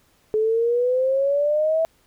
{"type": "exponential sweep", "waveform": "sine", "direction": "up", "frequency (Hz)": [428, 656], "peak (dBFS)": -17, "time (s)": [0.34, 1.85], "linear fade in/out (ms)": 0, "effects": ["pink hiss -61 dBFS RMS until 2.06 s"]}